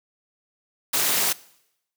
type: noise with amplitude modulation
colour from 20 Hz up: white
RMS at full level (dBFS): -18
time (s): 0.93-1.33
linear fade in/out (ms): 10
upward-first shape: sine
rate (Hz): 253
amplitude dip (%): 90
effects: noise-tail reverb RT60 0.8 s tail -21 dB re dry + high-pass 150 Hz 12 dB/octave